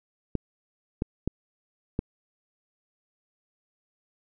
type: clicks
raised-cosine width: 3 ms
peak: -13 dBFS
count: 4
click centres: 0.353 / 1.021 / 1.276 / 1.991 s
effects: none